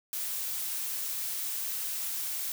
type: noise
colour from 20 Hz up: blue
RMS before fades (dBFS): -34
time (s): 0.13-2.52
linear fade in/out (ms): 0
effects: none